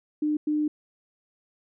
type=tone bursts at uneven times; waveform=sine; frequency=301.4 Hz; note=D4; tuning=45 cents sharp; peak=-22 dBFS; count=2; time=0.22-0.37 / 0.47-0.68 s; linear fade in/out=5 ms; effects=none